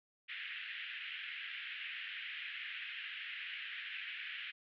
white band-pass noise, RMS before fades -45 dBFS, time 0.28-4.52 s, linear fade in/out 20 ms, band 1600 to 3100 Hz, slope 48 dB/octave, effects none

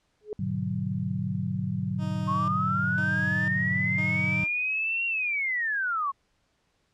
sine tone with exponential growth, 422.4 Hz, G#4, 29 cents sharp, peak -26 dBFS, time 0.21-0.33 s, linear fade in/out 1 ms, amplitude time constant 26 ms
sine chord, G# half-diminished seventh, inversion none, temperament just, 103.83 / 124.59 / 149.51 / 186.89 Hz, G#2 / B2 / D3 / F#3, 0 / +16 / +31 / +18 cents, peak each -33 / -34 / -33 / -30 dBFS, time 0.39-4.44 s, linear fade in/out 5 ms
15% pulse tone with tremolo, 311.1 Hz, D#4, in tune, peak -32 dBFS, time 1.98-4.48 s, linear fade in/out 50 ms, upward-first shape square, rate 1 Hz, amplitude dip 75%
sine linear two-way sweep, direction up then down, 1070 to 2762 to 1070 Hz, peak -25 dBFS, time 2.27-6.12 s, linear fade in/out 20 ms, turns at 5.06 s
effects pink hiss -71 dBFS RMS until 6.93 s + low-pass 7000 Hz 12 dB/octave

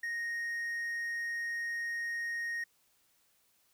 triangle tone, 1864.7 Hz, A#6, in tune, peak -32 dBFS, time 0.03-2.64 s, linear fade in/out 5 ms, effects white hiss -71 dBFS RMS until 3.73 s

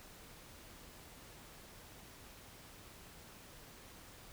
silence, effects pink hiss -56 dBFS RMS until 4.32 s

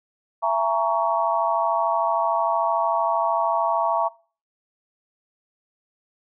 sine chord, A# half-diminished seventh, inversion second, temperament just, 671.3 / 839.1 / 932.3 / 1118.8 Hz, E5 / G#5 / A#5 / C#6, +31 / +18 / 0 / +16 cents, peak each -24 / -28 / -23 / -25 dBFS, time 0.42-4.09 s, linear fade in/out 20 ms, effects noise-tail reverb RT60 0.4 s tail -22 dB re dry

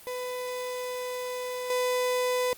35% pulse tone with level steps, 500 Hz, B4, 21 cents sharp, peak -30 / -23 dBFS, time 0.07-2.53 s, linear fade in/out 0 ms, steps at 1.7 s, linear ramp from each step 2 ms, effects white hiss -50 dBFS RMS until 2.57 s + Opus 32 kbps

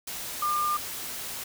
sine tone in noise, 1200 Hz, D6, 37 cents sharp, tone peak -24 dBFS, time 0.42-0.77 s, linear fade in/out 5 ms, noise white, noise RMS -36 dBFS, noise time 0.07-1.44 s, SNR +9 dB, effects none

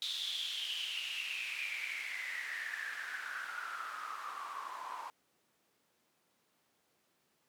white noise with band-pass filter sweep, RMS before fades -41 dBFS, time 0.02-5.1 s, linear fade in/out 0 ms, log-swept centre 3700 to 950 Hz, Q 9, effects pink hiss -75 dBFS RMS until 7.48 s + high-pass 200 Hz 12 dB/octave

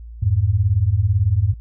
sine beating tone pair, 87.2 / 105.2 Hz, F2 / G#2, -2 / +23 cents, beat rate 18 Hz, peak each -18 / -16 dBFS, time 0.22-1.54 s, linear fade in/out 10 ms, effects added 57 Hz sine -33 dBFS peak until 1.6 s

